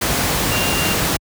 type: tone in noise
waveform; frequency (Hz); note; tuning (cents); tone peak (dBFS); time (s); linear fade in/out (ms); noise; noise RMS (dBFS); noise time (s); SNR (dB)
sine; 2783; F7; -7; -23; 0.51-0.94; 10; pink; -18; 0.01-1.17; -8
effects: high-pass 60 Hz 12 dB/octave